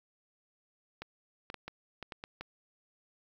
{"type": "clicks", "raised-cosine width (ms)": 0.3, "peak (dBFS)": -25, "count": 8, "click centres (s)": [1.02, 1.501, 1.543, 1.68, 2.027, 2.122, 2.239, 2.41], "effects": ["10-bit"]}